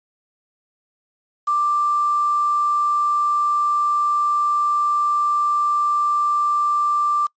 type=tone with quantisation; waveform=sine; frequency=1180 Hz; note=D6; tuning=8 cents sharp; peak=-16 dBFS; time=1.47-7.27 s; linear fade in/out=10 ms; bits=6; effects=noise-tail reverb RT60 0.1 s tail -25 dB re dry + resampled to 16000 Hz